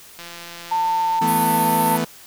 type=click train; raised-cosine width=0.2 ms; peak=-19 dBFS; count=172; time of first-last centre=0.19-1.19 s; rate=171 Hz
type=tone; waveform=sine; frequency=896 Hz; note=A5; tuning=31 cents sharp; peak=-17 dBFS; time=0.71-1.97 s; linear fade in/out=10 ms
type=chord; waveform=sawtooth; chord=E suspended fourth; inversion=none; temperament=equal; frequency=164.81 / 220 / 246.9 Hz; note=E3 / A3 / B3; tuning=0 / 0 / 0 cents; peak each=-21 dBFS; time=1.21-2.05 s; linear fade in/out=10 ms
type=band-pass noise; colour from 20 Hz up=white; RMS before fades=-29 dBFS; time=1.27-1.98 s; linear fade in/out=10 ms; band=9300 to 14000 Hz; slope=96 dB/octave
effects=white hiss -44 dBFS RMS until 2.26 s